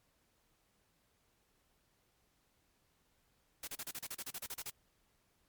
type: noise bursts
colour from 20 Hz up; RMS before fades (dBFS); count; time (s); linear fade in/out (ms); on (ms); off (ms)
white; -43; 14; 3.63-4.701; 5; 44; 35
effects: pink hiss -75 dBFS RMS until 5.48 s + MP3 96 kbps